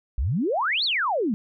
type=exponential two-way sweep; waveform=sine; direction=up then down; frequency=51.91 to 4605 to 194.7 Hz; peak=-21 dBFS; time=0.18-1.34 s; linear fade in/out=0 ms; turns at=0.84 s; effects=none